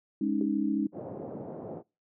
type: chord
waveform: sine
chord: Ab suspended fourth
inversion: none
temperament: equal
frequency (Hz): 207.7 / 277.2 / 311.1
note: Ab3 / Db4 / Eb4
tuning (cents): 0 / 0 / 0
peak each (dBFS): -30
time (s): 0.21-0.87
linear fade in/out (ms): 5
type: tone with exponential decay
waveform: sine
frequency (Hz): 392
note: G4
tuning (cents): 0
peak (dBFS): -29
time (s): 0.41-0.51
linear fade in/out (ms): 2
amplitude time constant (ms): 21
type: band-pass noise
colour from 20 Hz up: white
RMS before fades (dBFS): -40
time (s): 0.92-1.83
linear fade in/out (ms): 50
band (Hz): 120 to 590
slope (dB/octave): 24
effects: noise-tail reverb RT60 0.3 s tail -26 dB re dry